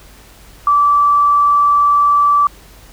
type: tone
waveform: sine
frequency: 1160 Hz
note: D6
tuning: 22 cents flat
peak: -8 dBFS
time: 0.67-2.47 s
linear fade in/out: 2 ms
effects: added 49 Hz sine -42 dBFS peak until 2.92 s + pink hiss -43 dBFS RMS until 2.92 s